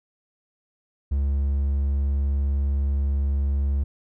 triangle tone, 69.7 Hz, C#2, 10 cents sharp, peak -18 dBFS, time 1.11-3.84 s, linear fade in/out 10 ms, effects none

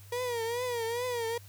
35% pulse tone with vibrato, 476.4 Hz, A#4, 38 cents sharp, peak -29 dBFS, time 0.12-1.38 s, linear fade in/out 5 ms, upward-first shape triangle, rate 2.4 Hz, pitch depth 110 cents each way, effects added 99 Hz sine -49 dBFS peak until 1.48 s + white hiss -57 dBFS RMS until 1.48 s

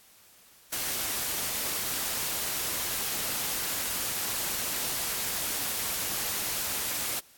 white noise, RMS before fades -31 dBFS, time 0.72-7.2 s, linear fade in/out 10 ms, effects white hiss -57 dBFS RMS until 7.37 s + AAC 64 kbps

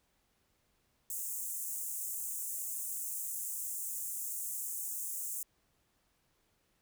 pink high-pass noise, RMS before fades -39 dBFS, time 1.1-5.43 s, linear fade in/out 2 ms, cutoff 7000 Hz, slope 48 dB/octave, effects pink hiss -75 dBFS RMS until 6.81 s

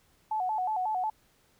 sine tone with vibrato, 799 Hz, G5, 33 cents sharp, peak -27 dBFS, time 0.31-1.1 s, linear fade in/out 5 ms, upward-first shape square, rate 5.5 Hz, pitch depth 140 cents each way, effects pink hiss -66 dBFS RMS until 1.59 s

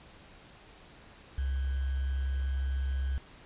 sine tone with sample-and-hold, 67 Hz, C2, 42 cents sharp, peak -28 dBFS, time 1.38-3.18 s, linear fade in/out 0 ms, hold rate 1575 Hz, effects pink hiss -54 dBFS RMS until 3.45 s + resampled to 8000 Hz

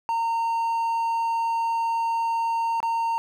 triangle tone with dropouts, 918 Hz, A#5, 27 cents flat, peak -20 dBFS, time 0.09-3.18 s, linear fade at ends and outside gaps 0 ms, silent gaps 2.803-2.829 s, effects none

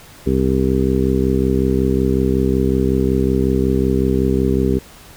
harmonic tone, 65.41 Hz, C2, in tune, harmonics 1 / 2 / 3 / 4 / 5 / 6 / 7, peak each -20 / -22 / -20 / -20 / -27 / -19 / -26 dBFS, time 0.26-4.79 s, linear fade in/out 10 ms, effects pink hiss -42 dBFS RMS until 5.16 s

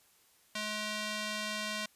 square tone with band-pass filter, 212.5 Hz, G#3, 40 cents sharp, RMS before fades -37 dBFS, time 0.55-1.86 s, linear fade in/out 5 ms, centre 3700 Hz, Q 0.72, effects white hiss -66 dBFS RMS until 1.95 s + resampled to 32000 Hz

